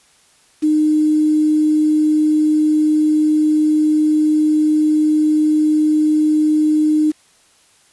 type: tone with quantisation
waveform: sine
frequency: 306.2 Hz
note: D#4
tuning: 28 cents flat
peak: -11 dBFS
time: 0.62-7.12 s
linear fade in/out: 20 ms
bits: 6
effects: white hiss -53 dBFS RMS until 7.92 s + resampled to 24000 Hz